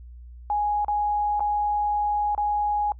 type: tone with dropouts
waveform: sine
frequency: 830.6 Hz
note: G#5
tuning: in tune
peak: -21 dBFS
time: 0.5-2.92 s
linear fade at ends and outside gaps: 1 ms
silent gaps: 0.847-0.882 / 1.396-1.405 / 2.349-2.378 s
effects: noise-tail reverb RT60 0.1 s tail -24 dB re dry + added 60 Hz sine -40 dBFS peak until 2.99 s